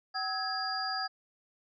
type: tone cluster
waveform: sine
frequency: 762 / 1289 / 1661 / 4812 Hz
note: G5 / E6 / G#6 / D8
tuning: -49 / -39 / 0 / +41 cents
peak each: -36 / -39 / -38 / -35 dBFS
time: 0.14-1.08 s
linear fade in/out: 20 ms
effects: none